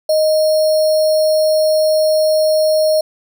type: tone with sample-and-hold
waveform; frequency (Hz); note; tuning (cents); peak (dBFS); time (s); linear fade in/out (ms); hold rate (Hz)
sine; 622.3; D#5; 0; -10; 0.09-3.01; 5; 4900
effects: none